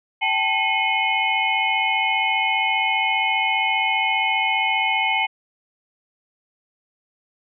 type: tone cluster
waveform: sine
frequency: 779 / 874 / 2165 / 2477 / 2997 Hz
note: G5 / A5 / C#7 / D#7 / F#7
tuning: -11 / -12 / -41 / -8 / +22 cents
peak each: -26 / -24 / -21 / -28 / -27 dBFS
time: 0.21-5.27 s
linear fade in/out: 20 ms
effects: none